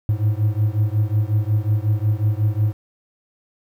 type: beating tone pair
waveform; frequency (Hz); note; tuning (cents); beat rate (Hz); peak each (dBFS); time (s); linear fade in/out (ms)
triangle; 103.83 / 109.33; G#2 / A2; 0 / -11; 5.5; -17 / -18; 0.09-2.73; 0
effects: 8-bit